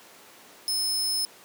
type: tone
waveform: sawtooth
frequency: 5210 Hz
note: E8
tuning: 21 cents flat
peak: -22 dBFS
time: 0.68-1.25 s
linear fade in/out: 0 ms
effects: pink hiss -50 dBFS RMS until 1.44 s + high-pass 300 Hz 12 dB/octave